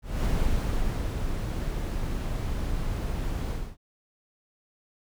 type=noise with ADSR envelope; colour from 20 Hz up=brown; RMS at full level=-24 dBFS; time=0.02-3.77 s; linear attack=220 ms; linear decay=850 ms; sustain=-5 dB; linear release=260 ms; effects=none